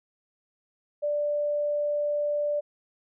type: tone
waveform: sine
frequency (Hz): 588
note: D5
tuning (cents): +2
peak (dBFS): -24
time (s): 1.02-2.61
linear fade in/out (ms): 20
effects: none